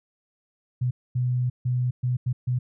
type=tone bursts at uneven times; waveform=sine; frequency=124.8 Hz; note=B2; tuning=19 cents sharp; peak=-21 dBFS; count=6; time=0.81-0.91 / 1.15-1.5 / 1.65-1.91 / 2.03-2.17 / 2.26-2.33 / 2.47-2.59 s; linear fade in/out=10 ms; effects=none